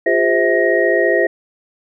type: tone cluster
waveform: sine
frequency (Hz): 352.4 / 407 / 517 / 650 / 1876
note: F4 / G#4 / C5 / E5 / A#6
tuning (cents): +16 / -35 / -21 / -24 / +11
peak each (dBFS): -18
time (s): 0.06-1.27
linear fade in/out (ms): 5
effects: none